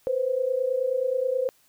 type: tone pair together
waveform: sine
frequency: 493.9 / 523.3 Hz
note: B4 / C5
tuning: 0 / 0 cents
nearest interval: minor second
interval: 100 cents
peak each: -27 / -24 dBFS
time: 0.07-1.49 s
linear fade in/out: 0 ms
effects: white hiss -62 dBFS RMS until 1.68 s